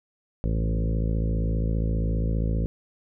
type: harmonic tone with a mistuned harmonic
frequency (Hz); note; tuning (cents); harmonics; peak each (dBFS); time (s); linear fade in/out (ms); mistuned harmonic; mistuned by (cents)
55; A1; 0; 1 / 2 / 3 / 4 / 5 / 6 / 7 / 8 / 9 / 10; -24 / -29 / -30 / -35 / -38 / -42 / -43 / -42 / -40 / -44; 0.44-2.66; 0; 2; -24
effects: none